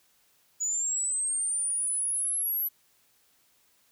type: linear sweep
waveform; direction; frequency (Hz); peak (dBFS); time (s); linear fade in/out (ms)
sine; up; 6830 to 11840; -25; 0.6-2.69; 20
effects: tanh soft clip ceiling -23 dBFS + white hiss -66 dBFS RMS until 3.91 s